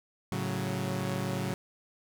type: chord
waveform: sawtooth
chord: F# minor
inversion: first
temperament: equal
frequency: 110 / 138.59 / 185 Hz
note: A2 / C#3 / F#3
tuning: 0 / 0 / 0 cents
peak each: -32 / -31 / -30 dBFS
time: 0.32-1.54 s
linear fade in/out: 0 ms
effects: none